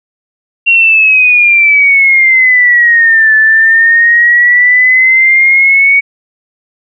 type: exponential two-way sweep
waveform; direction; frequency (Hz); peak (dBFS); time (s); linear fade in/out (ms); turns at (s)
sine; down then up; 2760 to 1744 to 2244; -3; 0.66-6.01; 20; 3.35
effects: none